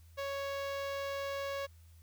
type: tone with notch filter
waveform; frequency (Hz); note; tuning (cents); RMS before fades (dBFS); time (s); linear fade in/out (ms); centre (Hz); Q
sawtooth; 555; C#5; +2; -38; 0.17-1.67; 20; 9400; 0.73
effects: added 82 Hz sine -55 dBFS peak until 2.02 s + white hiss -69 dBFS RMS until 2.02 s